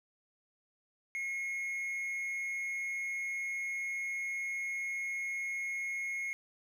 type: tone with amplitude modulation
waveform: triangle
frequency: 2166 Hz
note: C#7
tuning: 41 cents flat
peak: -31 dBFS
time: 1.15-6.33 s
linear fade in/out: 0 ms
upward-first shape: sine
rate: 215 Hz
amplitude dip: 35%
effects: none